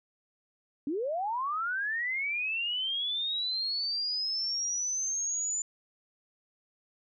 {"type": "linear sweep", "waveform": "sine", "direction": "up", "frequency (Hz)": [264.1, 7080], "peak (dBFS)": -29, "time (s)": [0.87, 5.62], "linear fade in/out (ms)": 2, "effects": []}